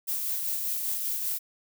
violet noise with tremolo, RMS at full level -29 dBFS, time 0.07-1.39 s, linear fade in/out 20 ms, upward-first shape sine, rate 5.1 Hz, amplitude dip 30%, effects none

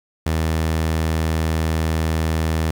sawtooth tone, 80 Hz, D#2, 49 cents sharp, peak -14 dBFS, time 0.26-2.71 s, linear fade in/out 5 ms, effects 7-bit

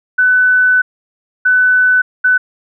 sine tone bursts at uneven times, 1500 Hz, F#6, 23 cents sharp, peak -7 dBFS, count 3, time 0.18-0.82 / 1.45-2.02 / 2.24-2.38 s, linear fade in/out 10 ms, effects none

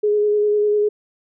sine tone with vibrato, 417.8 Hz, G#4, 10 cents sharp, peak -14 dBFS, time 0.03-0.89 s, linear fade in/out 10 ms, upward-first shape square, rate 10 Hz, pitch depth 13 cents each way, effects none

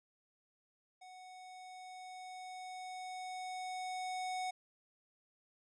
square tone with level ramp, 740 Hz, F#5, in tune, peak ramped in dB -53 to -37 dBFS, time 1.01-4.51 s, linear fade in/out 10 ms, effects resampled to 22050 Hz

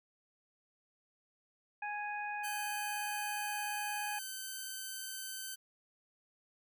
harmonic tone, 830.6 Hz, G#5, in tune, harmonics 1 / 2 / 3, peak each -39 / -42 / -44 dBFS, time 1.82-4.19 s, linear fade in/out 5 ms
5% pulse tone, 1539 Hz, G6, 32 cents flat, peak -30 dBFS, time 2.43-5.56 s, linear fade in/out 20 ms
effects none

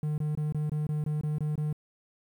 triangle tone bursts, 151.3 Hz, D#3, 48 cents flat, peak -25 dBFS, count 10, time 0.03-1.728 s, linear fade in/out 2 ms, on 150 ms, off 22 ms, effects 10-bit

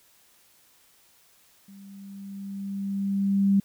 sine tone with level ramp, 197.4 Hz, G3, 12 cents sharp, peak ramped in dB -45 to -16 dBFS, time 1.68-3.6 s, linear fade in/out 5 ms, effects white hiss -60 dBFS RMS until 3.64 s

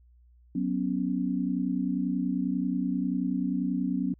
sine chord, F# suspended fourth, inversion none, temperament equal, 185 / 246.9 / 277.2 Hz, F#3 / B3 / C#4, 0 / 0 / 0 cents, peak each -30 dBFS, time 0.55-4.14 s, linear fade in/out 5 ms, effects added 60 Hz sine -55 dBFS peak until 4.19 s

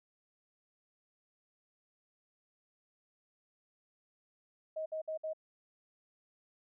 sine tone bursts, 630 Hz, D#5, 21 cents sharp, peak -35 dBFS, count 4, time 4.76-5.334 s, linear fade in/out 10 ms, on 100 ms, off 58 ms, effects none

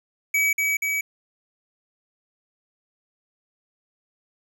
square tone with echo, 2279 Hz, C#7, 47 cents sharp, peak -19 dBFS, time 0.34-0.53 s, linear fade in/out 5 ms, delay 240 ms, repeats 2, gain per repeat -2 dB, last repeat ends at 1.01 s, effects none

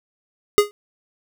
square tone with exponential decay, 413.2 Hz, G#4, 9 cents flat, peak -6 dBFS, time 0.58-0.71 s, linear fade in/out 0 ms, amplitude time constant 27 ms, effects none

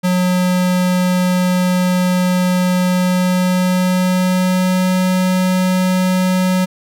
square tone with pitch glide, 181.6 to 184.45 Hz, F#3 to F#3, -32 to -5 cents, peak -13 dBFS, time 0.03-6.66 s, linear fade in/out 20 ms, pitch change +27 cents, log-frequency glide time 2.86-4.92 s, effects none

